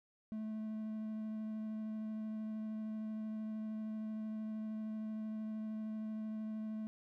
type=tone with vibrato; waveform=triangle; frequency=217.2 Hz; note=A3; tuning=22 cents flat; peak=-37 dBFS; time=0.32-6.87 s; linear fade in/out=0 ms; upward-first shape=sine; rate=13 Hz; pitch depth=9 cents each way; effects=none